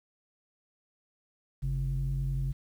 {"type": "tone pair together", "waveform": "sine", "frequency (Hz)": [48.72, 135.8], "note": ["G1", "C#3"], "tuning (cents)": [-10, -35], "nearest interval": "octave + tritone", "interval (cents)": 1775, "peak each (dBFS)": [-30, -29], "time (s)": [1.62, 2.53], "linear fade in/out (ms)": 20, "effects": ["tanh soft clip ceiling -23 dBFS", "10-bit"]}